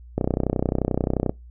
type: click train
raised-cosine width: 2 ms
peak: -8 dBFS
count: 36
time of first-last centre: 0.18-1.295 s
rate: 31.4 Hz
effects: noise-tail reverb RT60 0.2 s tail -24 dB re dry + added 60 Hz sine -41 dBFS peak until 1.5 s